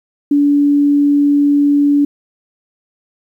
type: tone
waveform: sine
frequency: 287.5 Hz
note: D4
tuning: 37 cents flat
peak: -8 dBFS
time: 0.31-2.05 s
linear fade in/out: 5 ms
effects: 8-bit